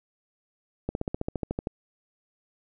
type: slowing click train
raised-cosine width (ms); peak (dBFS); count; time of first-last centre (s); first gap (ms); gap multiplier
2; -15; 12; 0.89-1.671; 61; 1.03
effects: none